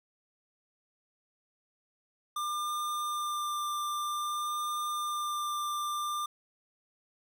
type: tone with vibrato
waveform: square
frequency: 1195 Hz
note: D6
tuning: 30 cents sharp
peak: -32 dBFS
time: 2.36-6.26 s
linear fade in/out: 5 ms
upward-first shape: sine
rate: 0.52 Hz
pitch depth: 10 cents each way
effects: none